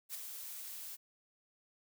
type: noise with ADSR envelope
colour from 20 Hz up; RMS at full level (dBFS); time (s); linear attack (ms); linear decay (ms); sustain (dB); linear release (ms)
blue; -40; 0.09-0.97; 55; 12; -6; 28
effects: none